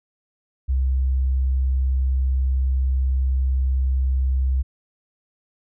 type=tone; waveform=sine; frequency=65.41 Hz; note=C2; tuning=in tune; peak=-17 dBFS; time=0.68-4.63 s; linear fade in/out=20 ms; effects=none